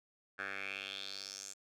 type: tone with band-pass filter sweep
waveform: 10% pulse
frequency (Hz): 98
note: G2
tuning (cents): 0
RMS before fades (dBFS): -44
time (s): 0.38-1.54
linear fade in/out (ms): 20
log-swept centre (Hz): 1600 to 7300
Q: 4.3
effects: none